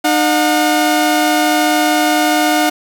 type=tone pair together; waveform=sawtooth; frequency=304.1 / 723.3 Hz; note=D#4 / F#5; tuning=-40 / -39 cents; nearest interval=octave + minor third; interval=1501 cents; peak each=-10 dBFS; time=0.04-2.7 s; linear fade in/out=10 ms; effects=none